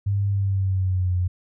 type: tone with pitch glide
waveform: sine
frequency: 100 to 90.13 Hz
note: G2 to F#2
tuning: +35 to -45 cents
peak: -19 dBFS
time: 0.06-1.28 s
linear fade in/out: 10 ms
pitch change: -180 cents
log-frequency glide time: 0.3-1.15 s
effects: none